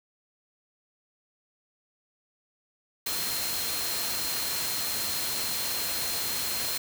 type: tone in noise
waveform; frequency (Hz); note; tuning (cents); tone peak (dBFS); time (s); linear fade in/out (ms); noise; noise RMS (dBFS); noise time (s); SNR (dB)
sine; 4186; C8; 0; -35; 3.06-6.78; 5; white; -31; 3.06-6.78; -7
effects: none